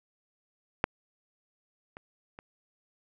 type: clicks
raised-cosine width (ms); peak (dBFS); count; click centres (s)
0.5; -8 / -28 / -29; 3; 0.841 / 1.969 / 2.389
effects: none